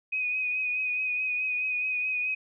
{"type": "tone with vibrato", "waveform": "sine", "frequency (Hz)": 2500, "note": "D#7", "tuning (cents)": 8, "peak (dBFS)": -26, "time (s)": [0.12, 2.35], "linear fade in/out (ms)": 10, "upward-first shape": "triangle", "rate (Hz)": 4.7, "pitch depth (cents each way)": 33, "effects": []}